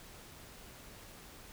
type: silence
effects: pink hiss -53 dBFS RMS until 1.52 s